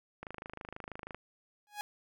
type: click train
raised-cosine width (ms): 0.5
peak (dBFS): -27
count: 25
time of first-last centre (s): 0.23-1.146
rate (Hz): 26.2
type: tone with exponential growth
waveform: sawtooth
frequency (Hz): 830.6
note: G#5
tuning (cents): 0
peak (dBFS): -30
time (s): 1.67-1.81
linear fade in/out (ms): 0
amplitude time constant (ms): 30
effects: none